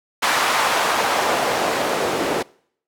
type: noise with band-pass filter sweep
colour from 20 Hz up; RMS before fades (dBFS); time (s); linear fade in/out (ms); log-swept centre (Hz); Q
white; -20; 0.22-2.43; 10; 1100 to 410; 1.1
effects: noise-tail reverb RT60 0.6 s tail -24 dB re dry